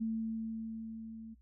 sine tone with level ramp, 223.4 Hz, A3, 27 cents sharp, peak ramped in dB -31 to -45 dBFS, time 0-1.35 s, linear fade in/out 20 ms, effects noise-tail reverb RT60 0.1 s tail -19 dB re dry + added 60 Hz sine -60 dBFS peak until 1.41 s

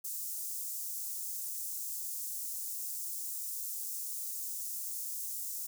white high-pass noise, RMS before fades -39 dBFS, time 0.04-5.67 s, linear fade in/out 10 ms, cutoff 6400 Hz, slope 24 dB/octave, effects none

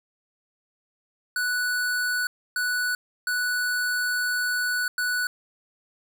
square tone bursts at uneven times, 1480 Hz, F#6, in tune, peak -24 dBFS, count 4, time 1.36-2.27 / 2.56-2.95 / 3.27-4.88 / 4.98-5.27 s, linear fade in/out 2 ms, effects none

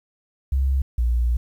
sine tone pair in turn, 67 / 59.56 Hz, C2 / A#1, +42 / +38 cents, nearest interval major second, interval 204 cents, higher first, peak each -17 dBFS, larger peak neither, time 0.52-0.82 / 0.98-1.37 s, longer second, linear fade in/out 5 ms, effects 9-bit

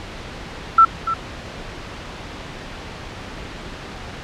sine tone with echo, 1335 Hz, E6, 22 cents sharp, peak -6 dBFS, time 0.78-0.85 s, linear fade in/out 5 ms, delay 290 ms, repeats 1, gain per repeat -12 dB, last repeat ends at 1.14 s, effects pink hiss -33 dBFS RMS until 4.23 s + low-pass 4000 Hz 12 dB/octave

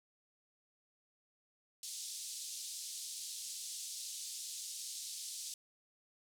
white band-pass noise, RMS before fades -45 dBFS, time 1.83-5.54 s, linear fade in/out 2 ms, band 3800 to 9400 Hz, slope 24 dB/octave, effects none

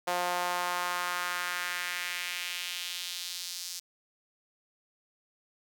sawtooth tone with high-pass filter sweep, 177.5 Hz, F3, 28 cents sharp, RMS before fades -34 dBFS, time 0.07-3.8 s, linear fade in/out 10 ms, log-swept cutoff 670 to 5300 Hz, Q 1.8, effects none

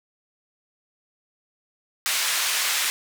pink band-pass noise, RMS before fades -24 dBFS, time 2.06-2.9 s, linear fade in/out 0 ms, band 1700 to 13000 Hz, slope 12 dB/octave, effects none

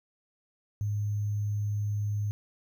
sine tone with sample-and-hold, 103.83 Hz, G#2, in tune, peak -27 dBFS, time 0.81-2.31 s, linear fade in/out 0 ms, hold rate 6300 Hz, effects none

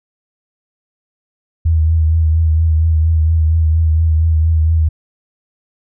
sine tone with vibrato, 80.1 Hz, E2, 49 cents flat, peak -9 dBFS, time 1.65-4.89 s, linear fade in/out 10 ms, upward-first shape triangle, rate 4.3 Hz, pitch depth 47 cents each way, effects none

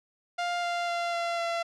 sawtooth tone with pitch steps, 701 / 695.4 / 689.8 / 684.2 / 678.7 Hz, F5 / F5 / F5 / F5 / F5, +6 / -8 / -22 / -36 / -50 cents, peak -24 dBFS, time 0.38-1.63 s, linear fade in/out 10 ms, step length 250 ms, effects low-pass 5000 Hz 12 dB/octave

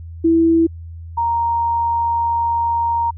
sine tone pair in turn, 329.6 / 932.2 Hz, E4 / A#5, 0 / 0 cents, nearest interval octave + tritone, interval 1800 cents, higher second, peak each -10 / -15 dBFS, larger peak first, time 0.24-0.67 / 1.17-3.11 s, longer second, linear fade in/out 10 ms, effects added 83 Hz sine -30 dBFS peak until 3.17 s

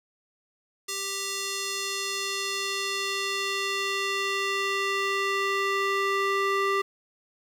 square tone with band-pass filter sweep, 393.6 Hz, G4, 7 cents sharp, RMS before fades -28 dBFS, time 0.88-6.82 s, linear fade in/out 10 ms, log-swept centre 6700 to 1400 Hz, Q 0.93, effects 8-bit

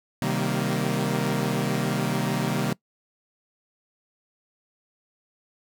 sawtooth chord, C minor seventh, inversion none, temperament equal with one note detuned, 130.81 / 155.56 / 192.74 / 233.1 Hz, C3 / Eb3 / G3 / Bb3, 0 / 0 / -29 / 0 cents, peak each -25 dBFS, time 0.22-2.73 s, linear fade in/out 2 ms, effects noise-tail reverb RT60 0.1 s tail -22 dB re dry

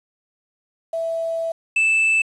sine / triangle tone pair in turn, 659.3 / 2637 Hz, E5 / E7, 0 / 0 cents, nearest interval 2 octaves, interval 2400 cents, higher second, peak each -21 / -13 dBFS, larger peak second, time 0.93-1.52 / 1.76-2.22 s, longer first, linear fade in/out 5 ms, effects resampled to 24000 Hz + 8-bit

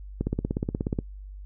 click train, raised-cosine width 3 ms, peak -13 dBFS, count 14, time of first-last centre 0.21-0.988 s, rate 16.7 Hz, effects noise-tail reverb RT60 0.1 s tail -23 dB re dry + added 49 Hz sine -38 dBFS peak until 1.45 s

